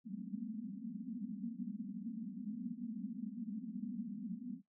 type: band-pass noise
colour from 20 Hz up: pink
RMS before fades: -44 dBFS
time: 0.04-4.62 s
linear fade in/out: 50 ms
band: 190 to 250 Hz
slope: 96 dB/octave
effects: noise-tail reverb RT60 0.2 s tail -26 dB re dry